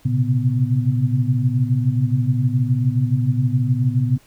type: tone cluster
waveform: sine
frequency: 116.3 / 128.3 / 135.4 / 248.3 Hz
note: A#2 / C3 / C#3 / B3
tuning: -4 / -34 / -40 / +9 cents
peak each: -20 / -20 / -21 / -25 dBFS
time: 0.05-4.18 s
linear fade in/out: 10 ms
effects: pink hiss -54 dBFS RMS until 4.26 s